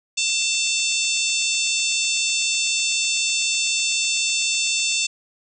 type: harmonic tone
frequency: 892 Hz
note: A5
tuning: 23 cents sharp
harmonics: 3 / 4 / 5 / 6 / 7 / 8 / 9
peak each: -24 / -26 / -29 / -30 / -29 / -27 / -29 dBFS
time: 0.17-5.07 s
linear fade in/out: 10 ms
effects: none